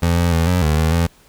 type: tone with pitch steps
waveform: 25% pulse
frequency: 85.1 / 86.3 / 82.4 / 89.8 / 76.5 / 79.6 / 84.4 Hz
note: F2 / F2 / E2 / F2 / D#2 / D#2 / E2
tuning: -44 / -20 / 0 / +49 / -29 / +40 / +41 cents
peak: -10 dBFS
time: 0.02-1.07 s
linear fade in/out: 10 ms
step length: 150 ms
effects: pink hiss -51 dBFS RMS until 1.28 s